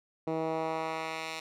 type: tone with band-pass filter sweep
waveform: 10% pulse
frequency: 160.4 Hz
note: E3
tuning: 47 cents flat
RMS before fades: -34 dBFS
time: 0.27-1.4 s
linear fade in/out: 5 ms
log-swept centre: 370 to 3500 Hz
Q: 0.83
effects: none

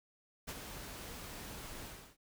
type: noise with ADSR envelope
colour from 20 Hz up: pink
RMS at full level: -41 dBFS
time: 0.47-2.17 s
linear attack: 20 ms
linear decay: 47 ms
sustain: -6 dB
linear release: 340 ms
effects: none

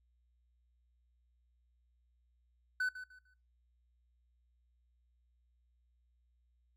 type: tone with echo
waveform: triangle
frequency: 1504 Hz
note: F#6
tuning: 28 cents sharp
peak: -29 dBFS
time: 2.8-2.89 s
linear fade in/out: 5 ms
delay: 150 ms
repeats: 3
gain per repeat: -12 dB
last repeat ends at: 3.34 s
effects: noise-tail reverb RT60 0.3 s tail -23 dB re dry + added 60 Hz sine -70 dBFS peak until 6.76 s

